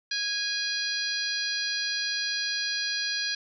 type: harmonic tone with a mistuned harmonic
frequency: 825 Hz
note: G#5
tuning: 12 cents flat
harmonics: 2 / 3 / 4 / 5 / 6 / 7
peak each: -33 / -38 / -37 / -32 / -32 / -39 dBFS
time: 0.11-3.35 s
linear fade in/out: 5 ms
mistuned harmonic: 6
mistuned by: -41 cents
effects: none